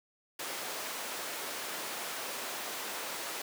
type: high-pass noise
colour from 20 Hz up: pink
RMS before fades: -39 dBFS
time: 0.39-3.42 s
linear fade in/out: 5 ms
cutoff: 480 Hz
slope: 12 dB/octave
effects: none